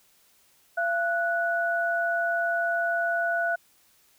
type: tone pair together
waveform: sine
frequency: 681.8 / 1475 Hz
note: F5 / F#6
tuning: -42 / -6 cents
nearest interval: octave + minor second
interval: 1336 cents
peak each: -26 dBFS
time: 0.77-3.56 s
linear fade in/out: 10 ms
effects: white hiss -62 dBFS RMS until 4.18 s